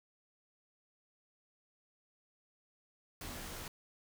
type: noise with comb filter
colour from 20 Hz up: pink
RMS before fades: -45 dBFS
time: 3.21-3.68 s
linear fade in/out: 2 ms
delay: 18 ms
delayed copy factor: -0.75
effects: none